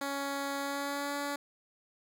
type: tone with pitch glide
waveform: 10% pulse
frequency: 279 to 285.4 Hz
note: C#4 to D4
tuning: +11 to -49 cents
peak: -25 dBFS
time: 0.01-1.36 s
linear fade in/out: 5 ms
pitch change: +40 cents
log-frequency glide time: 0.58-1.15 s
effects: none